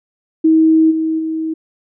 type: tone with level steps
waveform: sine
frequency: 319.3 Hz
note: D#4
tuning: 45 cents sharp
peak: -7 / -14 / -17 dBFS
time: 0.44-1.54 s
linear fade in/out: 10 ms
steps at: 0.9 / 1.18 s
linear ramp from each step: 20 ms
effects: none